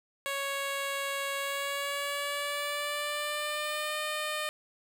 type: tone with pitch glide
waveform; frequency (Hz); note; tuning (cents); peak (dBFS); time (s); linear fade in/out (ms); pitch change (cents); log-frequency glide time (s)
10% pulse; 554.4 to 608.1; C#5 to D#5; 0 to -40; -23; 0.26-4.49; 0; +160; 1.37-3.99
effects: none